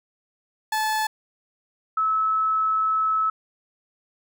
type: tone pair in turn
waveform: 30% pulse / sine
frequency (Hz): 867 / 1299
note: A5 / E6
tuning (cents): -26 / -26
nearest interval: perfect fifth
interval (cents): 700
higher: second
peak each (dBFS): -19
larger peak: neither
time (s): 0.72-1.07 / 1.97-3.3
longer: second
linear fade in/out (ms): 5
effects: none